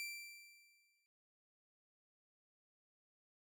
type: tone with exponential decay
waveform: sawtooth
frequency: 2349 Hz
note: D7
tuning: in tune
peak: -38 dBFS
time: 0-1.06 s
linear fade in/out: 0 ms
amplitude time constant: 230 ms
effects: none